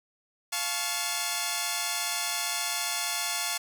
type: chord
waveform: 5% pulse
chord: F augmented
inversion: none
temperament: equal with one note detuned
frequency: 698.5 / 864.4 / 1108.7 Hz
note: F5 / A5 / C#6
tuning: 0 / -31 / 0 cents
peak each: -21 dBFS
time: 0.52-3.58 s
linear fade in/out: 10 ms
effects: none